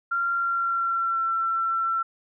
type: tone with pitch glide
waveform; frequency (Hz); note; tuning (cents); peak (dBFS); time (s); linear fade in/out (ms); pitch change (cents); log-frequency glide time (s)
sine; 1382 to 1346.5; F6 to E6; -19 to +36; -22; 0.11-2.03; 10; -45; 0.33-1.31
effects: none